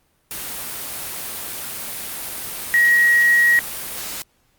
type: tone in noise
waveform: sine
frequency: 1900 Hz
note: A#6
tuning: 33 cents sharp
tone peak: -11 dBFS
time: 2.74-3.59 s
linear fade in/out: 0 ms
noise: white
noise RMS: -29 dBFS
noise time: 0.31-4.22 s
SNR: +15 dB
effects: pink hiss -63 dBFS RMS until 4.58 s + Opus 32 kbps